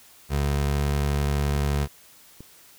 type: tone with pitch glide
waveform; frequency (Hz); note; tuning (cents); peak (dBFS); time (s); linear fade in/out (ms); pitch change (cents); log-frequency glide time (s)
25% pulse; 71.2 to 71.65; C#2 to D2; +47 to -42; -18; 0.29-1.88; 50; +11; 0.69-0.76
type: clicks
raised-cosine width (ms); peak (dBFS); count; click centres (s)
3; -28; 2; 1.56 / 2.406
effects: white hiss -52 dBFS RMS until 2.78 s